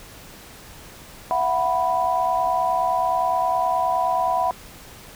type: chord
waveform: sine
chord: E suspended second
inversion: none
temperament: equal with one note detuned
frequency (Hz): 670.4 / 740 / 987.8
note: E5 / F#5 / B5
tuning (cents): +29 / 0 / 0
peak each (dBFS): -25 / -22 / -22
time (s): 1.31-4.51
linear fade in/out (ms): 0
effects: pink hiss -43 dBFS RMS until 5.15 s